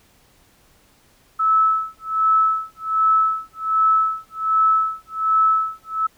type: tone with tremolo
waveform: sine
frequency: 1304 Hz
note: E6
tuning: 19 cents flat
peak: -12 dBFS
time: 1.39-6.07 s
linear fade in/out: 10 ms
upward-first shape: sine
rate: 1.3 Hz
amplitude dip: 100%
effects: pink hiss -56 dBFS RMS until 6.17 s